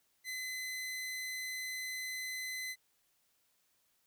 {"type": "tone", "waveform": "sawtooth", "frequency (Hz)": 2030, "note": "B6", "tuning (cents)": 47, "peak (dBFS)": -35, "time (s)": [0.24, 2.76], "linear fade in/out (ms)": 50, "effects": ["white hiss -75 dBFS RMS until 4.06 s"]}